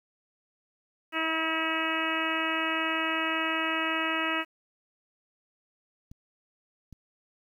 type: harmonic tone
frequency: 321.8 Hz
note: E4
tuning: 42 cents flat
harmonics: 1 / 2 / 3 / 4 / 5 / 6 / 7 / 8 / 9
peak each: -34 / -37 / -37 / -33 / -36 / -34 / -38 / -34 / -36 dBFS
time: 1.12-4.45 s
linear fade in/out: 50 ms
type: clicks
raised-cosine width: 5 ms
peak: -34 dBFS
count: 2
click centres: 6.115 / 6.927 s
effects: 10-bit